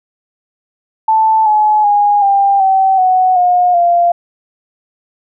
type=tone with pitch steps; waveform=sine; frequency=880 / 850.5 / 822 / 794.5 / 767.9 / 742.1 / 717.3 / 693.2 Hz; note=A5 / G#5 / G#5 / G5 / G5 / F#5 / F5 / F5; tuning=0 / +41 / -18 / +23 / -36 / +5 / +46 / -13 cents; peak=-7 dBFS; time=1.08-4.12 s; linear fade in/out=5 ms; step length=380 ms; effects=none